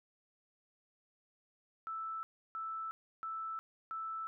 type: tone bursts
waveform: sine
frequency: 1318.5 Hz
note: E6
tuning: in tune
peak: -38 dBFS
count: 4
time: 1.87-4.27 s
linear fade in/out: 0 ms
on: 360 ms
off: 320 ms
effects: none